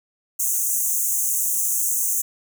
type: high-pass noise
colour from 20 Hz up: pink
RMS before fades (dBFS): -22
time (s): 0.39-2.22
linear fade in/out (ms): 10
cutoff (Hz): 6200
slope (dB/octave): 96
effects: none